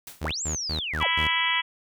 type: noise with exponential decay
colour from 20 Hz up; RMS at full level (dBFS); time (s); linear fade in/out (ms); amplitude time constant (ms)
white; -37; 0.07-0.31; 2; 51
type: tone bursts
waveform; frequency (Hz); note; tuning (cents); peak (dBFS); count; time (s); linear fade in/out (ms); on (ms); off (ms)
sawtooth; 77.8; D#2; 0; -25; 5; 0.21-1.28; 10; 110; 130
type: linear two-way sweep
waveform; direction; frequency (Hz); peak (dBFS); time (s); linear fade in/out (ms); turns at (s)
sine; up then down; 147.6 to 7710 to 453.7; -28; 0.24-1.07; 5; 0.43
type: harmonic tone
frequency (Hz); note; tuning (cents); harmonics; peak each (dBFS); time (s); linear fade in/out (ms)
329.6; E4; 0; 3 / 4 / 5 / 6 / 7 / 8 / 9 / 10; -29 / -36 / -37 / -26 / -29 / -34 / -31 / -29; 1-1.62; 20
effects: none